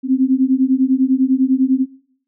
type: beating tone pair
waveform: sine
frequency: 257.2 / 267.2 Hz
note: C4 / C4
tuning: -30 / +36 cents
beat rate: 10 Hz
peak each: -15 dBFS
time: 0.03-1.86 s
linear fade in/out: 50 ms
effects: noise-tail reverb RT60 0.6 s tail -18 dB re dry